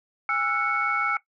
sine tone cluster, 816 / 1329 / 1455 / 2214 Hz, G#5 / E6 / F#6 / C#7, -31 / +14 / -29 / -3 cents, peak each -32 / -24 / -31 / -26 dBFS, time 0.29-1.17 s, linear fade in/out 2 ms, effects noise-tail reverb RT60 0.1 s tail -17 dB re dry + tanh soft clip ceiling -12 dBFS

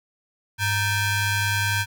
sawtooth ring-modulated tone, 830 Hz, G#5, 1 cent flat, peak -14 dBFS, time 0.58-1.86 s, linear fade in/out 50 ms, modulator 728 Hz, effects none

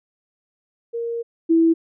sine tone pair in turn, 466.2 / 328.8 Hz, A#4 / E4, 0 / -4 cents, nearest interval tritone, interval 604 cents, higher first, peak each -23 / -12 dBFS, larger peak second, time 0.93-1.23 / 1.49-1.74 s, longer first, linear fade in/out 20 ms, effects none

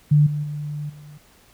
sine tone with level steps, 148.2 Hz, D3, 16 cents sharp, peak -11 / -22 / -26 / -39 dBFS, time 0.11-1.18 s, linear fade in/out 10 ms, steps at 0.26 / 0.43 / 0.89 s, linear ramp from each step 10 ms, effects pink hiss -54 dBFS RMS until 1.53 s

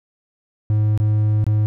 triangle tone with dropouts, 106.5 Hz, G#2, 44 cents sharp, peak -12 dBFS, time 0.7-1.66 s, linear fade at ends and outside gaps 0 ms, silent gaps 0.976-1 / 1.442-1.466 s, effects none

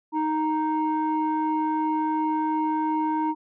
sine tone pair together, 311.7 / 932.3 Hz, D#4 / A#5, +3 / 0 cents, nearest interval octave + perfect fifth, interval 1897 cents, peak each -23 dBFS, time 0.12-3.35 s, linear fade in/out 50 ms, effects tanh soft clip ceiling -18 dBFS

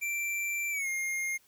square tone with pitch glide, 2349 to 2129 Hz, D7 to C7, 0 to +30 cents, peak -31 dBFS, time 0.01-1.38 s, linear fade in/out 20 ms, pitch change -170 cents, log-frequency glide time 0.71-0.88 s, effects white hiss -65 dBFS RMS until 1.47 s

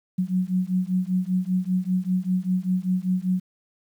sine beating tone pair, 181.5 / 186.6 Hz, F#3 / F#3, -33 / +15 cents, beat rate 5.1 Hz, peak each -24 dBFS, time 0.18-3.4 s, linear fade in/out 10 ms, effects 9-bit

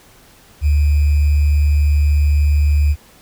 sine tone with sample-and-hold, 73.42 Hz, D2, in tune, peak -10 dBFS, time 0.61-2.96 s, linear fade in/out 50 ms, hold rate 2450 Hz, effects pink hiss -47 dBFS RMS until 3.21 s

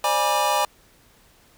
square tone cluster, 531 / 598 / 826 / 970 / 1179 Hz, C5 / D5 / G#5 / B5 / D6, +25 / +31 / -10 / -31 / +6 cents, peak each -32 / -27 / -24 / -25 / -27 dBFS, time 0.04-0.65 s, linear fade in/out 2 ms, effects pink hiss -56 dBFS RMS until 1.57 s

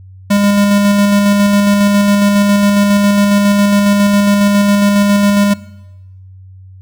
square tone with tremolo, 202.7 Hz, G#3, 42 cents flat, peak -8 dBFS, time 0.3-5.54 s, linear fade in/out 10 ms, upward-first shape square, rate 7.3 Hz, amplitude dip 25%, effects noise-tail reverb RT60 1.0 s tail -20 dB re dry + added 94 Hz sine -33 dBFS peak until 6.81 s

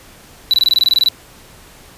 triangle tone bursts, 3951 Hz, B7, in tune, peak -7 dBFS, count 12, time 0.51-1.086 s, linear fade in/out 0 ms, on 26 ms, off 24 ms, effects pink hiss -42 dBFS RMS until 1.97 s + resampled to 32000 Hz

